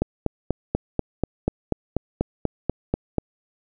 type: click train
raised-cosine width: 2 ms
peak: -7 dBFS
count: 14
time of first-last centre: 0.02-3.183 s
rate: 4.11 Hz
effects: none